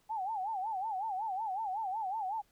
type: tone with vibrato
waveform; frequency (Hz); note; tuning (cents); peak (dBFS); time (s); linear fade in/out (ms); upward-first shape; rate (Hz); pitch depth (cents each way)
sine; 817; G#5; -29; -33; 0.09-2.42; 20; sine; 5.4; 180
effects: pink hiss -71 dBFS RMS until 2.51 s